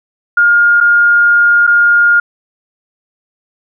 sine tone with dropouts, 1417 Hz, F6, 25 cents sharp, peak -5 dBFS, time 0.37-2.2 s, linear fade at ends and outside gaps 5 ms, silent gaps 0.804-0.809 / 1.668-1.674 s, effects none

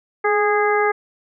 harmonic tone with a mistuned harmonic, 412.2 Hz, G#4, 13 cents flat, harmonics 1 / 2 / 3 / 4 / 5, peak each -18 / -21 / -23 / -24 / -25 dBFS, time 0.24-0.92 s, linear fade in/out 10 ms, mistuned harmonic 1, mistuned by +35 cents, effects none

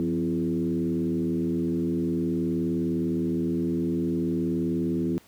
sine tone with frequency modulation, 255.6 Hz, C4, 40 cents flat, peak -23 dBFS, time 0-5.18 s, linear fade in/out 0 ms, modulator 79.5 Hz, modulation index 1.4, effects pink hiss -56 dBFS RMS until 5.27 s + high-pass 80 Hz 12 dB/octave

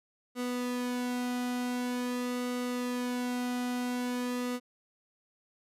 sawtooth tone with flanger, 246.9 Hz, B3, in tune, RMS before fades -33 dBFS, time 0.35-4.6 s, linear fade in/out 50 ms, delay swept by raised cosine 1.2 to 1.8 ms, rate 0.46 Hz, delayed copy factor -0.6, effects resampled to 32000 Hz

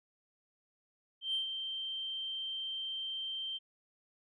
sine tone with ADSR envelope, 3136 Hz, G7, in tune, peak -29 dBFS, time 1.21-3.59 s, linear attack 130 ms, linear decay 120 ms, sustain -7 dB, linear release 27 ms, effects tanh soft clip ceiling -26 dBFS

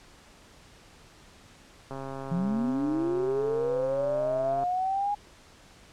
click train, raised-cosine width 1 ms, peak -24 dBFS, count 369, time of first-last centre 1.91-4.636 s, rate 135 Hz
sine linear sweep, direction up, 163 to 828 Hz, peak -25 dBFS, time 2.31-5.15 s, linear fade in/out 10 ms
effects pink hiss -54 dBFS RMS until 5.92 s + low-pass 8000 Hz 12 dB/octave

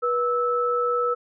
sine tone pair together, 485.4 / 1309 Hz, B4 / E6, -30 / -13 cents, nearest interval octave + perfect fourth, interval 1717 cents, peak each -23 dBFS, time 0.02-1.15 s, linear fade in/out 20 ms, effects none

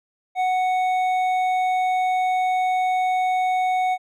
sine tone with hard clipping, 740 Hz, F#5, in tune, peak -20 dBFS, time 0.35-3.98 s, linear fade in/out 50 ms, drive 7 dB, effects none

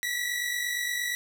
sawtooth tone pair together, 1932.4 / 1981 Hz, B6 / B6, -38 / +5 cents, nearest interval unison, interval 43 cents, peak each -26 / -30 dBFS, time 0.03-1.15 s, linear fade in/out 0 ms, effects none

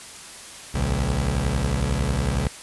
20% pulse beating tone pair, 60.8 / 71.8 Hz, B1 / D2, -26 / -39 cents, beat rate 11 Hz, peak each -19 dBFS, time 0.74-2.48 s, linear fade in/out 10 ms, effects white hiss -40 dBFS RMS until 2.62 s + resampled to 24000 Hz

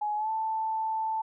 sine tone with pitch glide, 840 to 882.3 Hz, G#5 to A5, +19 to +5 cents, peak -27 dBFS, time 0.01-1.22 s, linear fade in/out 10 ms, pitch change +86 cents, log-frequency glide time 0.16-0.3 s, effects none

